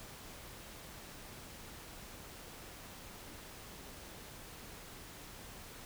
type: silence
effects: pink hiss -51 dBFS RMS until 5.85 s